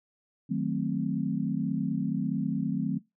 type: chord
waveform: sine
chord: D# diminished seventh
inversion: none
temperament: equal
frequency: 155.56 / 185 / 220 / 261.6 Hz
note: D#3 / F#3 / A3 / C4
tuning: 0 / 0 / 0 / 0 cents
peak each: -33 / -31 / -32 / -32 dBFS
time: 0.49-2.99 s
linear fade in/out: 20 ms
effects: noise-tail reverb RT60 0.2 s tail -22 dB re dry